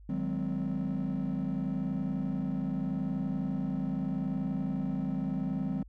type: chord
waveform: triangle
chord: Ab dominant seventh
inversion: second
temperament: just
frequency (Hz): 155.74 / 186.89 / 207.7 / 259.6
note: Eb3 / Gb3 / Ab3 / C4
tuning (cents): +2 / +18 / 0 / -13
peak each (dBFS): -34 / -31 / -34 / -32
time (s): 0.09-5.83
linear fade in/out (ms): 5
effects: tanh soft clip ceiling -23 dBFS + added 50 Hz sine -49 dBFS peak until 5.88 s